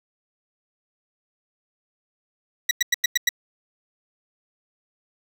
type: tone bursts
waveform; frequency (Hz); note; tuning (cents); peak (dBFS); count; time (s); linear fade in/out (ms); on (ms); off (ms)
20% pulse; 1940; B6; -31; -11; 6; 2.69-3.291; 5; 21; 95
effects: none